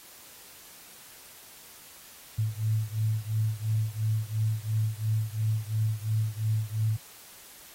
sine beating tone pair, 108 / 110.9 Hz, A2 / A2, -32 / +14 cents, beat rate 2.9 Hz, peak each -28 / -29 dBFS, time 2.38-6.97 s, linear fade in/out 10 ms, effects white hiss -50 dBFS RMS until 7.74 s + AAC 48 kbps

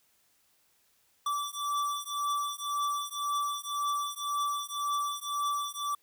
square beating tone pair, 1160 / 1161.9 Hz, D6 / D6, -22 / -19 cents, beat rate 1.9 Hz, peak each -34 / -34 dBFS, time 1.26-5.95 s, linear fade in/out 5 ms, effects white hiss -69 dBFS RMS until 6.02 s

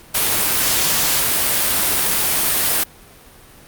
white noise, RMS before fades -17 dBFS, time 0.14-2.84 s, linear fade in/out 10 ms, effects pink hiss -44 dBFS RMS until 3.67 s + Opus 48 kbps

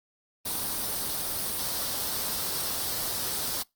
white noise with comb filter, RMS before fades -31 dBFS, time 0.45-3.63 s, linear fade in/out 10 ms, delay 0.21 ms, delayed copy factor +0.5, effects noise-tail reverb RT60 0.2 s tail -24 dB re dry + Opus 24 kbps

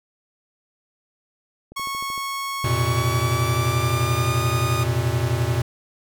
click train, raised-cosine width 2 ms, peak -28 dBFS, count 7, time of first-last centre 1.72-2.178 s, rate 13.1 Hz
sawtooth tone with pitch glide, 1101 to 1228.7 Hz, C#6 to D#6, -12 to -22 cents, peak -22 dBFS, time 1.76-4.84 s, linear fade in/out 10 ms, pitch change +190 cents, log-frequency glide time 2.64-4.47 s
square chord, F suspended fourth, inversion none, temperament equal with one note detuned, 87.31 / 116.54 / 128.05 Hz, F2 / Bb2 / C3, 0 / 0 / -37 cents, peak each -28 / -23 / -25 dBFS, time 2.64-5.62 s, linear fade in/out 5 ms
effects none

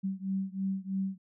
sine beating tone pair, 191.2 / 194.3 Hz, G3 / G3, -43 / -15 cents, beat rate 3.1 Hz, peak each -33 / -34 dBFS, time 0.03-1.18 s, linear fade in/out 20 ms, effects none

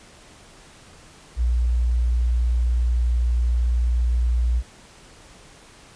sine tone, 59.8 Hz, A#1, 45 cents sharp, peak -17 dBFS, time 1.36-4.63 s, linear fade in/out 50 ms, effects pink hiss -48 dBFS RMS until 5.95 s + resampled to 22050 Hz

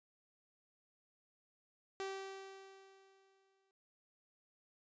sawtooth tone with exponential decay, 387.3 Hz, G4, 21 cents flat, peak -35 dBFS, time 2-3.71 s, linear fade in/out 0 ms, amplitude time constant 370 ms, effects noise-tail reverb RT60 0.9 s tail -21 dB re dry + resampled to 16000 Hz

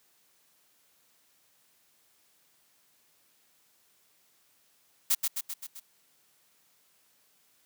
blue noise with echo, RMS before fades -24 dBFS, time 5.1-5.15 s, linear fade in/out 10 ms, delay 130 ms, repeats 5, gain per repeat -4 dB, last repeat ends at 5.8 s, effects white hiss -67 dBFS RMS until 7.65 s + high-pass 100 Hz 12 dB/octave

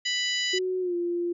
harmonic tone, 989 Hz, B5, 2 cents sharp, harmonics 2 / 3 / 4 / 5 / 6 / 7, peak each -30 / -29 / -34 / -33 / -43 / -36 dBFS, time 0.05-0.59 s, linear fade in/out 10 ms
sine tone with pitch glide, 370 to 347.2 Hz, F#4 to F4, 0 to -10 cents, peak -25 dBFS, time 0.53-1.33 s, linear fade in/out 10 ms, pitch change -110 cents, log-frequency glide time 0.8-0.95 s
effects none

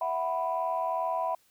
sine chord, E suspended second, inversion none, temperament just, 659.3 / 741.7 / 988.9 Hz, E5 / F#5 / B5, 0 / +4 / +2 cents, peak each -31 / -32 / -30 dBFS, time 0.01-1.35 s, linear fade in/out 5 ms, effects tanh soft clip ceiling -19 dBFS + white hiss -66 dBFS RMS until 1.5 s

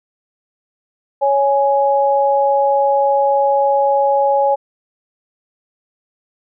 sine tone pair together, 556.4 / 833 Hz, C#5 / G#5, +6 / +5 cents, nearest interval perfect fifth, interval 699 cents, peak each -14 dBFS, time 1.21-4.56 s, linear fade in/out 20 ms, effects none

